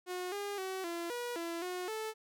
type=tone with pitch steps; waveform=sawtooth; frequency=362.5 / 405.7 / 378.2 / 340.5 / 483.5 / 336.9 / 362.3 / 437.6 Hz; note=F#4 / G#4 / F#4 / F4 / B4 / E4 / F#4 / A4; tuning=-35 / -41 / +38 / -44 / -37 / +38 / -36 / -9 cents; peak=-33 dBFS; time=0.06-2.14 s; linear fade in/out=50 ms; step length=260 ms; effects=none